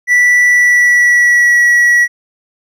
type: tone with pitch glide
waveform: triangle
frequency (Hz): 1963 to 1929.3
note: B6 to B6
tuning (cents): -11 to -41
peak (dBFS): -4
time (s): 0.07-2.08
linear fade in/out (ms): 50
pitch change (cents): -30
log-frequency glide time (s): 0.47-1.62
effects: none